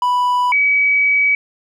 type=tone pair in turn; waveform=triangle / sine; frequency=987.8 / 2275 Hz; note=B5 / C#7; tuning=0 / +44 cents; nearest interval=octave + major second; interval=1444 cents; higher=second; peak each=-11 dBFS; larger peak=neither; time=0.02-0.52 / 0.52-1.35 s; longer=second; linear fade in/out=2 ms; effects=none